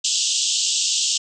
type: band-pass noise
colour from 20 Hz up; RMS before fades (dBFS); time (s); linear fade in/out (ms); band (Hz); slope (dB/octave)
white; -21; 0.04-1.18; 10; 2800 to 7900; 96
effects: none